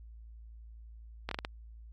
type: slowing click train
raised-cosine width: 0.3 ms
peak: -18 dBFS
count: 5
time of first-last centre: 1.29-1.449 s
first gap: 23 ms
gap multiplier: 1.38
effects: added 56 Hz sine -47 dBFS peak until 1.92 s + MP3 64 kbps